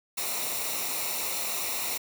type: noise with comb filter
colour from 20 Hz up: white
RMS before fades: -31 dBFS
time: 0.17-1.98 s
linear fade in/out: 10 ms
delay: 0.62 ms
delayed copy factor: -0.65
effects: none